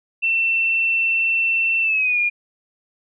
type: tone with pitch glide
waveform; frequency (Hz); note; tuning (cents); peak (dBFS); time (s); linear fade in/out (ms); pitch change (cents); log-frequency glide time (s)
sine; 2689 to 2423; E7 to D#7; +34 to -47; -16; 0.22-2.3; 20; -181; 1.81-2.19
effects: none